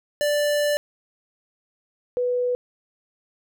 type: tone pair in turn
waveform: square / sine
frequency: 587.3 / 493.4 Hz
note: D5 / B4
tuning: 0 / -2 cents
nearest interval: minor third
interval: 302 cents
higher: first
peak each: -20 dBFS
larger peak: neither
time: 0.21-0.77 / 2.17-2.55 s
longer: first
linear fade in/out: 0 ms
effects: none